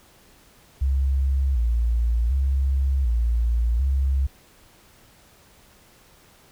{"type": "tone with vibrato", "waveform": "sine", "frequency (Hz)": 62.5, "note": "B1", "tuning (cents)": 21, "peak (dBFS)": -18, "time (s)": [0.81, 4.27], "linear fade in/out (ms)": 10, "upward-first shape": "square", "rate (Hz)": 0.67, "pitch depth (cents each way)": 130, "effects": ["pink hiss -54 dBFS RMS until 6.51 s"]}